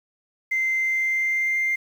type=tone with pitch glide; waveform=sine; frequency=2079 to 2098 Hz; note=C7 to C7; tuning=-12 to +4 cents; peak=-19 dBFS; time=0.51-1.76 s; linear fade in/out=10 ms; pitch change=+16 cents; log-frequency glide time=0.77-1.61 s; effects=tanh soft clip ceiling -16 dBFS + 8-bit